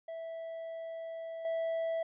triangle tone with level steps, 657 Hz, E5, 6 cents flat, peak -37 / -29 dBFS, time 0.08-2.03 s, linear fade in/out 5 ms, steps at 1.45 s, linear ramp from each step 2 ms, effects resampled to 8000 Hz

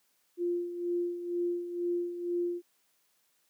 sine tone with tremolo, 349.2 Hz, F4, in tune, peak -27 dBFS, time 0.37-2.62 s, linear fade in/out 50 ms, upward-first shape sine, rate 2.1 Hz, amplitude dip 65%, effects white hiss -72 dBFS RMS until 3.49 s + high-pass 150 Hz 12 dB/octave

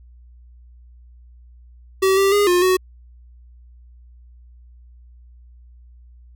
square tone with pitch steps, 382.8 / 391.7 / 409.6 / 355.7 / 371 Hz, G4 / G4 / G#4 / F4 / F#4, -41 / -1 / -24 / +32 / +5 cents, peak -14 dBFS, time 2.02-2.77 s, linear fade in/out 10 ms, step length 150 ms, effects added 60 Hz sine -43 dBFS peak until 6.35 s

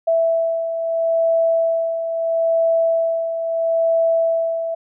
sine beating tone pair, 659.3 / 660.06 Hz, E5 / E5, 0 / +2 cents, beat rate 0.76 Hz, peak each -24 / -16 dBFS, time 0.07-4.75 s, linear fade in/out 10 ms, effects none

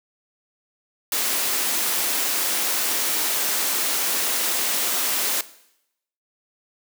white high-pass noise, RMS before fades -23 dBFS, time 1.12-5.41 s, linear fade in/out 2 ms, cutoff 230 Hz, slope 24 dB/octave, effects noise-tail reverb RT60 0.8 s tail -17 dB re dry

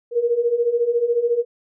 sine beating tone pair, 463.9 / 477.9 Hz, A#4 / A#4, -8 / +43 cents, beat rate 14 Hz, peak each -22 / -18 dBFS, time 0.11-1.45 s, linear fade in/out 50 ms, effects none

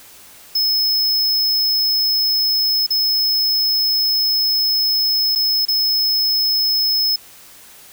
square tone with dropouts, 5190 Hz, E8, 28 cents flat, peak -15 dBFS, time 0.55-7.16 s, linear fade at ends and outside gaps 5 ms, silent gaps 2.865-2.904 / 5.352-5.357 / 5.653-5.683 s, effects white hiss -43 dBFS RMS until 7.92 s

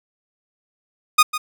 sawtooth tone with echo, 1235 Hz, D#6, 13 cents flat, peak -5 dBFS, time 1.18-1.23 s, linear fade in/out 10 ms, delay 150 ms, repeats 1, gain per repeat -13 dB, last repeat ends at 1.38 s, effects none

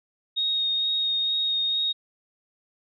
sine tone with vibrato, 3729 Hz, A#7, in tune, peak -22 dBFS, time 0.36-1.93 s, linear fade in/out 20 ms, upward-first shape sine, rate 2.2 Hz, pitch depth 11 cents each way, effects none

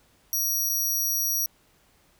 15% pulse tone with dropouts, 5760 Hz, F#8, 47 cents flat, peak -18 dBFS, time 0.33-1.46 s, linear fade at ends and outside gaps 1 ms, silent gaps 0.692-0.696 s, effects pink hiss -62 dBFS RMS until 2.19 s

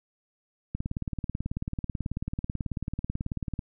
click train, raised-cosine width 5 ms, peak -18 dBFS, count 53, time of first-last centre 0.75-3.592 s, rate 18.3 Hz, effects none

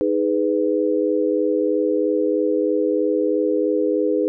sine chord, G# minor, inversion second, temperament just, 311.5 / 415.3 / 498.4 Hz, D#4 / G#4 / B4, +2 / 0 / +16 cents, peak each -21 dBFS, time 0.01-4.28 s, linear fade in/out 0 ms, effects none

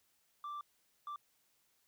sine tone bursts at uneven times, 1174.7 Hz, D6, in tune, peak -38 dBFS, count 2, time 0.44-0.61 / 1.07-1.16 s, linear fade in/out 2 ms, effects tanh soft clip ceiling -40 dBFS + white hiss -75 dBFS RMS until 1.87 s

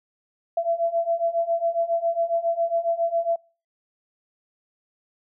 sine beating tone pair, 669 / 676.3 Hz, E5 / E5, +25 / +44 cents, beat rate 7.3 Hz, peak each -25 / -23 dBFS, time 0.57-3.36 s, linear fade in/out 5 ms, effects noise-tail reverb RT60 0.4 s tail -26 dB re dry

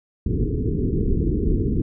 pink low-pass noise, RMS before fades -21 dBFS, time 0.26-1.82 s, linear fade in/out 5 ms, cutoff 440 Hz, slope 96 dB/octave, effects none

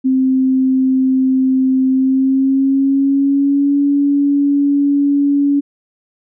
sine tone with pitch glide, 261.6 to 283.6 Hz, C4 to C#4, 0 to +40 cents, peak -10 dBFS, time 0.04-5.61 s, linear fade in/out 20 ms, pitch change +140 cents, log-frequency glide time 1.89-3.77 s, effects none

